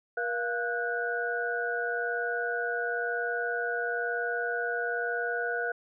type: tone cluster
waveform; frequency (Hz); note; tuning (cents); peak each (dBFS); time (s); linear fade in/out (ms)
sine; 475.5 / 694 / 1472 / 1593; A#4 / F5 / F#6 / G6; +34 / -11 / -9 / +27; -33 / -35 / -31 / -40; 0.17-5.72; 5
effects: none